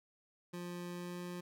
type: tone with pitch glide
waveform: 25% pulse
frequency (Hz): 175.8 to 177.02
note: F3 to F3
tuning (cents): +12 to +24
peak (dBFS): -38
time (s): 0.53-1.41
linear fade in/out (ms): 10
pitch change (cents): +12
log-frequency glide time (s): 0.91-1.21
effects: none